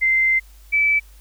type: tone pair in turn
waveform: sine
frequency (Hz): 2079 / 2308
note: C7 / D7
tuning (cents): -12 / -31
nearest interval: major second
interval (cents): 181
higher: second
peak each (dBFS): -14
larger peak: neither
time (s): 0.01-0.4 / 0.72-1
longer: first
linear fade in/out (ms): 20
effects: added 50 Hz sine -43 dBFS peak until 1.2 s + white hiss -54 dBFS RMS until 1.2 s